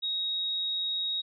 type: tone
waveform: sine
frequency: 3779 Hz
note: A#7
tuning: 23 cents sharp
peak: -28 dBFS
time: 0.02-1.22 s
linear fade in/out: 20 ms
effects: none